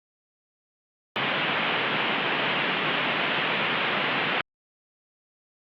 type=band-pass noise; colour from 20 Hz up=white; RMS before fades=-26 dBFS; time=1.16-4.41 s; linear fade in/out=0 ms; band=130 to 3200 Hz; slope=48 dB/octave; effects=Opus 48 kbps